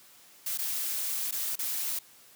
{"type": "noise with dropouts", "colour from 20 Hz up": "blue", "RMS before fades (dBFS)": -32, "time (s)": [0.46, 1.99], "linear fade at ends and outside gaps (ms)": 5, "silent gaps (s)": [[0.576, 0.586], [1.311, 1.323], [1.556, 1.59]], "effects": ["white hiss -56 dBFS RMS until 2.35 s", "high-pass 100 Hz 12 dB/octave"]}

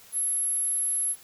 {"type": "tone", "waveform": "sine", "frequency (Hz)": 11175, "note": "F9", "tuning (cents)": 0, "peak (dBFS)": -24, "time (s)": [0.12, 1.16], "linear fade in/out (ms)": 50, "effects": ["white hiss -52 dBFS RMS until 1.23 s"]}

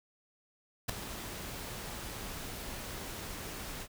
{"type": "noise with ADSR envelope", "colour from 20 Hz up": "pink", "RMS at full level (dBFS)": -29, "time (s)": [0.88, 3.88], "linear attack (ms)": 15, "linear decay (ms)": 4, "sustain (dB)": -13, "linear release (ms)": 58, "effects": []}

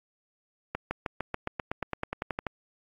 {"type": "accelerating click train", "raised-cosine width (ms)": 0.5, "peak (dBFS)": -15, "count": 16, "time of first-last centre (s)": [0.75, 2.467], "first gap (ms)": 160, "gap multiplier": 0.95, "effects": ["AAC 48 kbps"]}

